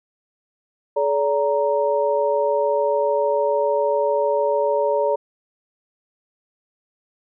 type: tone cluster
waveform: sine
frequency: 426.1 / 573 / 933 Hz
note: G#4 / D5 / A#5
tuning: +44 / -43 / +1 cents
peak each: -22 / -19 / -24 dBFS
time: 0.96-5.16 s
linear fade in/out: 10 ms
effects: none